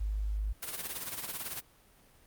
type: tone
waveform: sine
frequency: 51.7 Hz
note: G#1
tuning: 7 cents flat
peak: -30 dBFS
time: 0-0.53 s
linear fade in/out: 10 ms
type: noise with tremolo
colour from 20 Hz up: white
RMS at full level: -36 dBFS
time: 0.62-1.61 s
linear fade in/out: 10 ms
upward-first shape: sine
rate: 18 Hz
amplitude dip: 65%
effects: pink hiss -62 dBFS RMS until 2.26 s + Opus 48 kbps